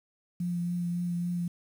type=tone with vibrato; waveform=sine; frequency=174.61 Hz; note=F3; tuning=in tune; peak=-28 dBFS; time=0.4-1.48 s; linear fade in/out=5 ms; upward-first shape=triangle; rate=3.6 Hz; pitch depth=19 cents each way; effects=9-bit